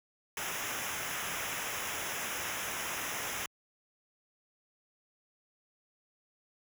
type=noise with comb filter; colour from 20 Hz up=pink; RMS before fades=-37 dBFS; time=0.37-3.46 s; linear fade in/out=2 ms; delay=0.23 ms; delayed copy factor=-0.8; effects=high-pass 60 Hz 12 dB/octave